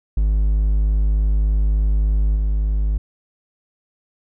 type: tone with level steps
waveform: triangle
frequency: 51.7 Hz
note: G#1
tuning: 7 cents flat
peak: -12 / -14 dBFS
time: 0.17-2.98 s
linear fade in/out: 5 ms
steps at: 2.35 s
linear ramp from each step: 20 ms
effects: none